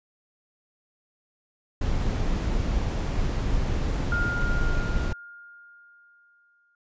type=noise; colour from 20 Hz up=brown; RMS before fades=-25 dBFS; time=1.81-5.13 s; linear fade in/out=5 ms
type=tone with exponential decay; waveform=sine; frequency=1413 Hz; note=F6; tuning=20 cents sharp; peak=-24 dBFS; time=4.12-6.75 s; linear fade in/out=2 ms; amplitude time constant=570 ms
effects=resampled to 16000 Hz